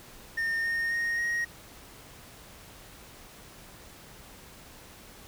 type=tone with pitch steps; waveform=triangle; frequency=1822 / 1841 / 1860.3 / 1879.7 Hz; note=A#6 / A#6 / A#6 / A#6; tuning=-40 / -22 / -4 / +14 cents; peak=-25 dBFS; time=0.37-1.45 s; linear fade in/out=10 ms; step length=270 ms; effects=pink hiss -50 dBFS RMS until 5.27 s